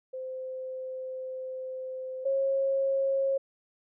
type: tone pair in turn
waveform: sine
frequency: 518 / 542.2 Hz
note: C5 / C#5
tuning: -17 / -38 cents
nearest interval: minor second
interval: 79 cents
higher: second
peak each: -34 / -24 dBFS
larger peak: second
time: 0.13-2.25 / 2.25-3.38 s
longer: first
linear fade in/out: 10 ms
effects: none